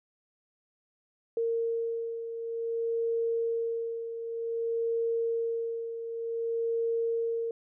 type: beating tone pair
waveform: sine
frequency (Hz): 460.1 / 460.64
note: A#4 / A#4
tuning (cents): -23 / -21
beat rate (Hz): 0.54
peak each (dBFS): -29 / -36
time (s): 1.37-7.51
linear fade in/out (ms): 2
effects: none